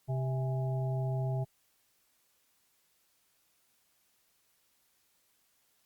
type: harmonic tone with a mistuned harmonic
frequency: 130.81 Hz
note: C3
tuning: in tune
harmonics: 1 / 3 / 5 / 6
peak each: -30 / -43 / -41 / -46 dBFS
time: 0.08-1.45 s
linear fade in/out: 20 ms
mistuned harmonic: 6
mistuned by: +92 cents
effects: white hiss -72 dBFS RMS until 5.85 s + Opus 48 kbps